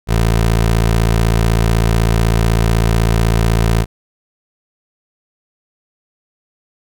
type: tone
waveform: 20% pulse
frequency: 56 Hz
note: A1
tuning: 31 cents sharp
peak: -6 dBFS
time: 0.07-3.86 s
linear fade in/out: 50 ms
effects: none